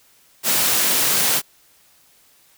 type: high-pass noise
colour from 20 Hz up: white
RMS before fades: -18 dBFS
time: 0.43-1.42 s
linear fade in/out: 50 ms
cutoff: 110 Hz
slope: 48 dB/octave
effects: white hiss -55 dBFS RMS until 2.57 s